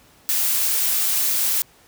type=noise with amplitude modulation; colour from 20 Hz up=blue; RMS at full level=-19 dBFS; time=0.29-1.62 s; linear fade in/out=0 ms; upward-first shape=sine; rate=251 Hz; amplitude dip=30%; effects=pink hiss -53 dBFS RMS until 1.87 s + high-pass 60 Hz 12 dB/octave